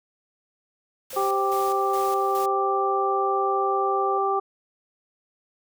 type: noise with tremolo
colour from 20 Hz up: white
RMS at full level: -39 dBFS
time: 1.1-2.46 s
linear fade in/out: 5 ms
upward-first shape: square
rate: 2.4 Hz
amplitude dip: 65%
type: tone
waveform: sine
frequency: 523.3 Hz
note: C5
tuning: in tune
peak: -32 dBFS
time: 1.13-4.18 s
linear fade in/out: 2 ms
type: harmonic tone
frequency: 392 Hz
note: G4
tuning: in tune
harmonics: 1 / 2 / 3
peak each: -25 / -25 / -25 dBFS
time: 1.16-4.4 s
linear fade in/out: 10 ms
effects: none